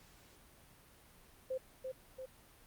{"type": "tone with echo", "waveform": "sine", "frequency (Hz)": 520, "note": "C5", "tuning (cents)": -11, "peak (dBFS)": -35, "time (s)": [1.5, 1.58], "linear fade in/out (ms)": 10, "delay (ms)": 340, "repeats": 2, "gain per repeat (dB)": -4, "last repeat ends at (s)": 2.26, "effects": ["pink hiss -62 dBFS RMS until 2.66 s", "Opus 48 kbps"]}